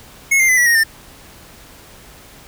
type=tone with pitch steps; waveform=square; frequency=2181 / 2098 / 2019 / 1941.9 / 1868.2 / 1797.3 Hz; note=C#7 / C7 / B6 / B6 / A#6 / A6; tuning=-29 / +4 / +38 / -30 / +3 / +36 cents; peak=-11 dBFS; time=0.31-0.838 s; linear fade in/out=10 ms; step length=88 ms; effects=pink hiss -42 dBFS RMS until 2.47 s